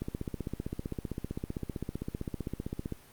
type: click train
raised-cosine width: 3 ms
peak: -21 dBFS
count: 46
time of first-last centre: 0.02-2.923 s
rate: 15.5 Hz
effects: pink hiss -56 dBFS RMS until 3.12 s + Opus 32 kbps